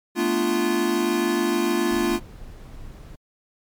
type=chord; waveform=square; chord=B half-diminished seventh; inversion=third; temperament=equal with one note detuned; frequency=220 / 246.9 / 293.7 / 346 Hz; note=A3 / B3 / D4 / F4; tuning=0 / 0 / 0 / -16 cents; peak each=-28 / -28 / -28 / -23 dBFS; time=0.15-2.2 s; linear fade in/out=50 ms
type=noise; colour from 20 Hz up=brown; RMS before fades=-39 dBFS; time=1.91-3.16 s; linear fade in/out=10 ms
effects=MP3 96 kbps